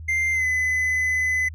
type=tone with pitch glide; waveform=triangle; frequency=2093 to 2016 Hz; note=C7 to B6; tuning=0 to +35 cents; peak=-18 dBFS; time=0.08-1.49 s; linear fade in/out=10 ms; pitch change=-65 cents; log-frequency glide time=0.32-0.46 s; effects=added 80 Hz sine -34 dBFS peak until 1.54 s